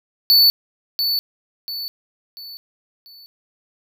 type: tone with echo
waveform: square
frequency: 4477 Hz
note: C#8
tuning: 16 cents sharp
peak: -10 dBFS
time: 0.3-0.5 s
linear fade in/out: 0 ms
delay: 690 ms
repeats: 4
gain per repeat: -8 dB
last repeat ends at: 3.26 s
effects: none

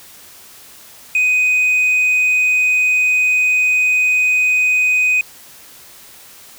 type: tone with tanh clipping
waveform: sine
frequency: 2500 Hz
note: D#7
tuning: 8 cents sharp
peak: -12 dBFS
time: 1.15-5.21 s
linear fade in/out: 2 ms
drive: 2 dB
effects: white hiss -41 dBFS RMS until 6.58 s

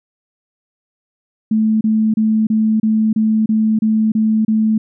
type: tone bursts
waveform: sine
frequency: 218.3 Hz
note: A3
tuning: 13 cents flat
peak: -11 dBFS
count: 10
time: 1.51-4.78 s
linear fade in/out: 5 ms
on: 300 ms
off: 30 ms
effects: none

